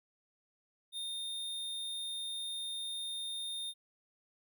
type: tone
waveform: square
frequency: 3649 Hz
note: A#7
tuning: 38 cents flat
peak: -38 dBFS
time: 0.92-3.74 s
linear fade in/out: 50 ms
effects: none